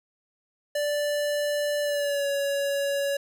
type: tone with pitch glide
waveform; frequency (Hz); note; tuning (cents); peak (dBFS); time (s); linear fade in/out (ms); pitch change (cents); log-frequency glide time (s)
square; 586 to 562.1; D5 to C#5; -4 to +24; -25; 0.75-3.17; 5; -72; 1.82-2.28
effects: none

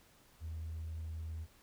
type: tone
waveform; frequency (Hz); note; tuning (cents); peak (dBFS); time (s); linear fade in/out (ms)
triangle; 80.2; E2; -47; -36; 0.4-1.47; 50
effects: tanh soft clip ceiling -36 dBFS + pink hiss -65 dBFS RMS until 1.62 s

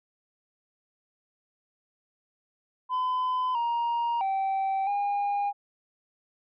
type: tone with pitch steps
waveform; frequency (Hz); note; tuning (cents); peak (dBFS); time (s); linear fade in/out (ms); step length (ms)
sine; 1013 / 940 / 775 / 811; B5 / A#5 / G5 / G#5; +44 / +14 / -20 / -41; -22; 2.89-5.53; 50; 660
effects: tanh soft clip ceiling -24 dBFS

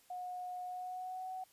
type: tone with pitch glide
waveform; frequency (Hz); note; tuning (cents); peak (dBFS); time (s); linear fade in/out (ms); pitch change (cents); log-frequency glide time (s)
sine; 725 to 748; F#5 to F#5; -35 to +19; -40; 0.1-1.44; 5; +54; 0.64-1.3
effects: white hiss -67 dBFS RMS until 1.52 s + resampled to 32000 Hz

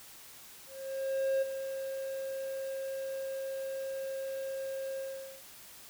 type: tone with ADSR envelope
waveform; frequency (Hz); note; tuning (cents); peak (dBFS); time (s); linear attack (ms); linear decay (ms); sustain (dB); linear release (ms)
triangle; 537; C5; +45; -24; 0.66-5.43; 760; 15; -9; 450
effects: white hiss -52 dBFS RMS until 5.89 s

